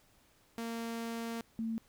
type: tone pair in turn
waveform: sawtooth / sine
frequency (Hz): 230.2 / 225.5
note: A#3 / A3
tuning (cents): -22 / +43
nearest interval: unison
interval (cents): 35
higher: first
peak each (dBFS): -33 / -33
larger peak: neither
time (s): 0.58-1.41 / 1.59-1.78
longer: first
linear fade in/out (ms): 0
effects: pink hiss -67 dBFS RMS until 1.88 s